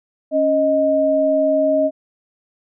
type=tone pair together; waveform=sine; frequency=276.9 / 624 Hz; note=C#4 / D#5; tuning=-2 / +5 cents; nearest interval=octave + major second; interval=1407 cents; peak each=-20 / -14 dBFS; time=0.31-1.91 s; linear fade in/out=50 ms; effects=none